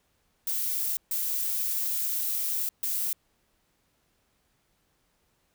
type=noise bursts at uneven times; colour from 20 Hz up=violet; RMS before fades=-29 dBFS; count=3; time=0.47-0.97 / 1.11-2.69 / 2.83-3.13 s; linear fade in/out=2 ms; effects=pink hiss -71 dBFS RMS until 5.54 s